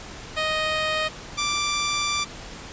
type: tone pair in turn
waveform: 10% pulse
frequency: 623 / 1176.1 Hz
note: D#5 / D6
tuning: +2 / +2 cents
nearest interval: major seventh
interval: 1100 cents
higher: second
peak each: -14 dBFS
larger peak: neither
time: 0.36-1.09 / 1.37-2.25 s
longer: second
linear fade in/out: 20 ms
effects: pink hiss -39 dBFS RMS until 2.72 s + resampled to 16000 Hz